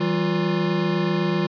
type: tone cluster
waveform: square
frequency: 163.2 / 191.1 / 351.7 Hz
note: E3 / G3 / F4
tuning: -17 / -44 / +12 cents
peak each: -25 dBFS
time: 0-1.47 s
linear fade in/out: 10 ms
effects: resampled to 11025 Hz